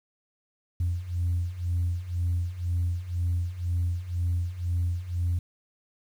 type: beating tone pair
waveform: sine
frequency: 86 / 88 Hz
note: F2 / F2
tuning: -26 / +14 cents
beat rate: 2 Hz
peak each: -29 / -26 dBFS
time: 0.8-5.39 s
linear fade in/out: 5 ms
effects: tanh soft clip ceiling -20 dBFS + 9-bit